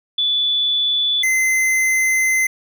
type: tone pair in turn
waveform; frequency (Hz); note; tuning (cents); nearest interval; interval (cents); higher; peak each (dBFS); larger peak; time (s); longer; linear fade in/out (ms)
sine / square; 3464 / 2060; A7 / C7; -28 / -28; major sixth; 900; first; -15; neither; 0.18-1.23 / 1.23-2.47; second; 5
effects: none